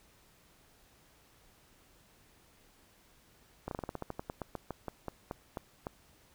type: slowing click train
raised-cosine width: 1 ms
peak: -23 dBFS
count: 19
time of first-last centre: 3.68-5.869 s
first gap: 32 ms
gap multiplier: 1.14
effects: pink hiss -64 dBFS RMS until 6.34 s